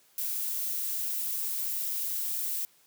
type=noise; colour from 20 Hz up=violet; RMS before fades=-32 dBFS; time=0.18-2.65 s; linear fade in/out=0 ms; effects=white hiss -63 dBFS RMS until 2.86 s + high-pass 100 Hz 12 dB/octave